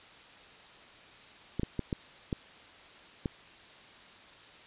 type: clicks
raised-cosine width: 3 ms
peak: -18 dBFS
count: 6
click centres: 1.596 / 1.633 / 1.793 / 1.928 / 2.328 / 3.258 s
effects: white hiss -53 dBFS RMS until 4.66 s + resampled to 8000 Hz